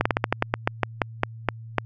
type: slowing click train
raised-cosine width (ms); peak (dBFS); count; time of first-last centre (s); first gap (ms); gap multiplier
0.5; -4; 14; 0.01-1.783; 45; 1.17
effects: added 113 Hz sine -37 dBFS peak until 1.85 s